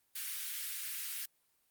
white high-pass noise, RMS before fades -40 dBFS, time 0.15-1.26 s, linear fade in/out 10 ms, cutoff 1600 Hz, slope 24 dB/octave, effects white hiss -75 dBFS RMS until 1.7 s + Opus 32 kbps

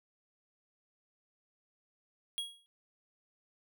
square tone with exponential decay, 3300 Hz, G#7, 12 cents flat, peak -32 dBFS, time 2.38-2.66 s, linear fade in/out 0 ms, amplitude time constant 59 ms, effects none

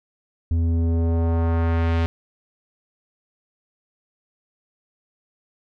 square tone with low-pass filter sweep, 83.1 Hz, E2, 15 cents sharp, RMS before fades -20 dBFS, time 0.51-2.06 s, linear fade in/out 0 ms, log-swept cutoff 180 to 3400 Hz, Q 0.97, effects none

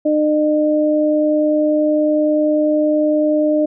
sine tone pair together, 303.5 / 607 Hz, D#4 / D#5, -43 / -43 cents, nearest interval octave, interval 1200 cents, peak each -15 dBFS, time 0.05-3.66 s, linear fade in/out 10 ms, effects none

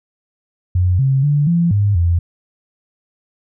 sine tone with pitch steps, 90.5 / 134.5 / 145.7 / 170.5 / 102 / 85.6 Hz, F#2 / C3 / D3 / F3 / G#2 / F2, -38 / +48 / -13 / -41 / -31 / -34 cents, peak -11 dBFS, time 0.75-2.19 s, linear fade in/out 5 ms, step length 240 ms, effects none

